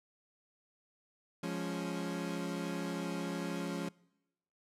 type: chord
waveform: 30% pulse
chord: Db major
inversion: first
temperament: equal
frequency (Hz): 174.61 / 207.7 / 277.2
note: F3 / Ab3 / Db4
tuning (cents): 0 / 0 / 0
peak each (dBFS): -36 / -39 / -38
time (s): 1.43-3.89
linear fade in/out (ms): 5
effects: noise-tail reverb RT60 0.9 s tail -24 dB re dry + low-pass 11000 Hz 12 dB/octave